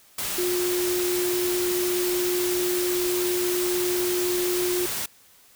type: tone in noise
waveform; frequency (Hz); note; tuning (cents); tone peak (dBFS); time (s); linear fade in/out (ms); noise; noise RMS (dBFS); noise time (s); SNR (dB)
sine; 357.8; F4; +42; -23; 0.38-4.86; 5; white; -29; 0.18-5.06; +3
effects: white hiss -55 dBFS RMS until 5.55 s